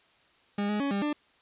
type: tone with pitch steps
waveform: 40% pulse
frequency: 203.5 / 208.8 / 279.9 / 199.8 / 296.7 Hz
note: G#3 / G#3 / C#4 / G3 / D4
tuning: -35 / +10 / +17 / +33 / +18 cents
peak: -26 dBFS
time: 0.58-1.13 s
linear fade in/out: 5 ms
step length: 110 ms
effects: white hiss -63 dBFS RMS until 1.41 s + resampled to 8000 Hz